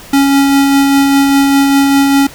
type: tone with tremolo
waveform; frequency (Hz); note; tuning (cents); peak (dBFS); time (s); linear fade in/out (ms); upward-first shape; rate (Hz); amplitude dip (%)
square; 277.2; C#4; 0; -6; 0.13-2.27; 5; sine; 5; 25
effects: pink hiss -33 dBFS RMS until 2.34 s